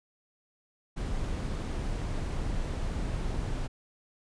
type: noise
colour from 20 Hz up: brown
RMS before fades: -32 dBFS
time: 0.96-3.68 s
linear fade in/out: 20 ms
effects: resampled to 22050 Hz